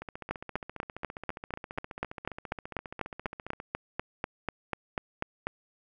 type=two click trains; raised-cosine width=0.5 ms; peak=-15 / -24 dBFS; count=22 / 54; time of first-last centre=0.31-5.47 / 0.02-3.601 s; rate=4.07 / 14.8 Hz; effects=none